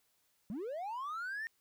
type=linear sweep; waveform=triangle; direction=up; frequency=180.2 to 1847 Hz; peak=-35 dBFS; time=0.5-1.47 s; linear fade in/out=0 ms; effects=tanh soft clip ceiling -32 dBFS + white hiss -75 dBFS RMS until 1.6 s